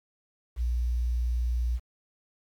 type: tone with quantisation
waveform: sine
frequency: 59.8 Hz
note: A#1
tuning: 45 cents sharp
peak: -24 dBFS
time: 0.56-1.8 s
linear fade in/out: 50 ms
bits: 9
effects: MP3 96 kbps